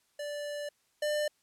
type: tone pair in turn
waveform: square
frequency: 585 / 597.3 Hz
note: D5 / D5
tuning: -7 / +29 cents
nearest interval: unison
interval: 36 cents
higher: second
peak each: -36 / -29 dBFS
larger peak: second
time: 0.19-0.69 / 1.02-1.28 s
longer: first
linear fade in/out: 5 ms
effects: white hiss -72 dBFS RMS until 1.42 s + low-pass 11000 Hz 12 dB/octave